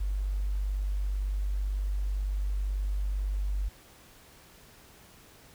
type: tone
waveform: sine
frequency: 49 Hz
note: G1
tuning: in tune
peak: -27 dBFS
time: 0-3.69 s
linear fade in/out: 10 ms
effects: pink hiss -55 dBFS RMS until 5.54 s